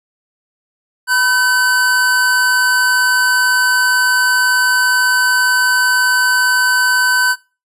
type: tone pair together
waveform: square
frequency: 987.8 / 1525.8 Hz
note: B5 / G6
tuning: 0 / -47 cents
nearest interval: minor sixth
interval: 753 cents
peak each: -21 / -12 dBFS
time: 1.07-7.36 s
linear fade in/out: 50 ms
effects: noise-tail reverb RT60 0.3 s tail -19 dB re dry + resampled to 32000 Hz